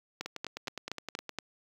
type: two click trains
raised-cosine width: 0.2 ms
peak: -20 / -17 dBFS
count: 11 / 6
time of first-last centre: 0.26-1.293 / 0.21-1.386 s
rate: 9.68 / 4.25 Hz
effects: high-pass 80 Hz 12 dB/octave + 8-bit